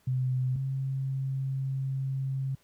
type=tone pair in turn; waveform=sine; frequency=128.4 / 134.19 Hz; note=C3 / C3; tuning=-32 / +44 cents; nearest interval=minor second; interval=76 cents; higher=second; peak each=-25 / -28 dBFS; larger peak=first; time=0.07-0.56 / 0.56-2.55 s; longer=second; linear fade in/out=5 ms; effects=pink hiss -66 dBFS RMS until 2.63 s + high-pass 60 Hz 12 dB/octave